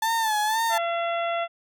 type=tone with vibrato; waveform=35% pulse; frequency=877 Hz; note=A5; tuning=6 cents flat; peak=-20 dBFS; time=0.02-0.78 s; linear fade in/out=5 ms; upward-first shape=sine; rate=2 Hz; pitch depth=74 cents each way
type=harmonic tone; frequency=680 Hz; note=F5; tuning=46 cents flat; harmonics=1 / 2 / 3 / 4 / 5; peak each=-25 / -31 / -35 / -37 / -39 dBFS; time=0.69-1.48 s; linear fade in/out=50 ms
effects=none